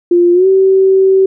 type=tone with pitch glide; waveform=sine; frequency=349.2 to 383 Hz; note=F4 to G4; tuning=0 to -40 cents; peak=-5 dBFS; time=0.11-1.26 s; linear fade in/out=5 ms; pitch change=+160 cents; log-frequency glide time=0.33-0.47 s; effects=none